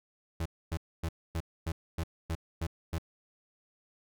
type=tone bursts; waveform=35% pulse; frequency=82 Hz; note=E2; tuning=9 cents flat; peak=-29 dBFS; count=9; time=0.4-2.984 s; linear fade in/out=5 ms; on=56 ms; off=260 ms; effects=none